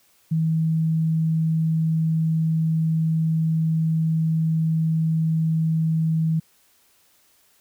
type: tone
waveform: sine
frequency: 160.6 Hz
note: E3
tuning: 45 cents flat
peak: -18 dBFS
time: 0.31-6.4 s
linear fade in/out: 10 ms
effects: white hiss -60 dBFS RMS until 7.6 s